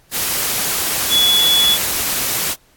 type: tone in noise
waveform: sine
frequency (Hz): 3411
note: G#7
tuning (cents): +46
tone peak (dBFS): -11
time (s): 1.09-1.78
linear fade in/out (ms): 50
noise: white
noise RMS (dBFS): -19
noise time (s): 0.11-2.56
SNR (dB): +5
effects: pink hiss -54 dBFS RMS until 2.76 s + AAC 64 kbps